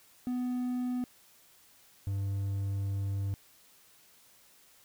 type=tone pair in turn; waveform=triangle; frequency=248.8 / 98.74 Hz; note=B3 / G2; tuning=+13 / +13 cents; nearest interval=octave + major third; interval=1600 cents; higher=first; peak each=-28 dBFS; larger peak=neither; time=0.27-1.04 / 2.07-3.34 s; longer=second; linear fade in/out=0 ms; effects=white hiss -61 dBFS RMS until 4.84 s